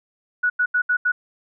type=tone bursts at uneven times; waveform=sine; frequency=1468 Hz; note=F#6; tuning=14 cents flat; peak=-16 dBFS; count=5; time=0.43-0.5 / 0.59-0.66 / 0.74-0.82 / 0.89-0.97 / 1.05-1.12 s; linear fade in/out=10 ms; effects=none